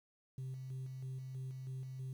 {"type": "tone with tremolo", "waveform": "sine", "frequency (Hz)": 130.81, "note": "C3", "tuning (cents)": 0, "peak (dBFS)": -38, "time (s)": [0.38, 2.13], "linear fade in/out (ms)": 2, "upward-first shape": "square", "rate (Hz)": 3.1, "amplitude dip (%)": 40, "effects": ["tanh soft clip ceiling -39 dBFS", "11-bit"]}